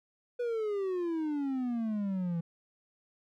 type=exponential sweep; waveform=triangle; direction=down; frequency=492.6 to 164.81 Hz; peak=-28 dBFS; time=0.39-2.41 s; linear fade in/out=10 ms; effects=none